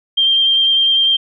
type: tone with vibrato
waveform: sine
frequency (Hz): 3173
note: G7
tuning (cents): +20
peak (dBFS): -10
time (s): 0.17-1.17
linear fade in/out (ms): 10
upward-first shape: triangle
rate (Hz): 10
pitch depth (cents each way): 15
effects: none